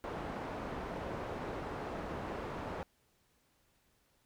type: low-pass noise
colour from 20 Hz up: white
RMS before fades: -41 dBFS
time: 0.04-2.83 s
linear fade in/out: 0 ms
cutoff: 830 Hz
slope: 12 dB/octave
effects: pink hiss -73 dBFS RMS until 4.25 s